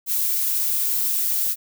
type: noise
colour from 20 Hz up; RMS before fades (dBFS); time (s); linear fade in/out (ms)
violet; -22; 0.06-1.56; 50
effects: none